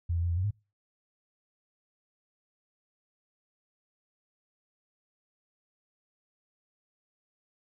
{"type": "tone with pitch steps", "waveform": "sine", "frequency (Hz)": [85.4, 84.6, 86.7, 85, 92.1, 103.6], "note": ["F2", "E2", "F2", "F2", "F#2", "G#2"], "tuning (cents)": [-38, 45, -12, -46, -7, -4], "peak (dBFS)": -26, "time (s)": [0.09, 0.51], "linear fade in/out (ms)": 10, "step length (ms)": 70, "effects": ["noise-tail reverb RT60 0.3 s tail -26 dB re dry"]}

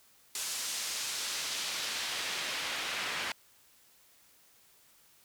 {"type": "noise with band-pass filter sweep", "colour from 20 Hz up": "pink", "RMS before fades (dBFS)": -36, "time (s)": [0.35, 3.32], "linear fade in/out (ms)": 2, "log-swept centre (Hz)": [7200, 2200], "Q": 0.87, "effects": ["white hiss -63 dBFS RMS until 5.24 s"]}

